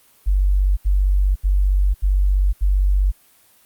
sine tone bursts, 47.97 Hz, G1, 37 cents flat, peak -13 dBFS, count 5, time 0.26-3.118 s, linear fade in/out 20 ms, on 510 ms, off 77 ms, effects white hiss -54 dBFS RMS until 3.65 s + Opus 32 kbps

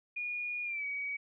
sine tone with pitch glide, 2441 to 2264 Hz, D#7 to C#7, -34 to +36 cents, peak -34 dBFS, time 0.16-1.17 s, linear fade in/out 10 ms, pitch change -130 cents, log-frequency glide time 0.64-0.85 s, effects none

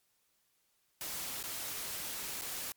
white noise with dropouts, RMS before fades -40 dBFS, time 1.01-2.72 s, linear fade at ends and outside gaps 1 ms, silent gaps 1.429-1.438 / 2.413-2.419 s, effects white hiss -75 dBFS RMS until 2.76 s + MP3 96 kbps

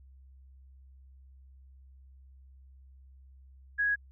sine tone, 1661 Hz, G#6, in tune, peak -25 dBFS, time 3.78-3.96 s, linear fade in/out 20 ms, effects added 66 Hz sine -52 dBFS peak until 4.11 s

